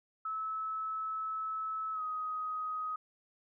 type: tone with pitch glide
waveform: sine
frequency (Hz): 1300 to 1256.4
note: E6 to D#6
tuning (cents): -24 to +16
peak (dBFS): -34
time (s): 0.25-2.96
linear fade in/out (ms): 5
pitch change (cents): -60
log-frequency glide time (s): 1.93-2.02
effects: none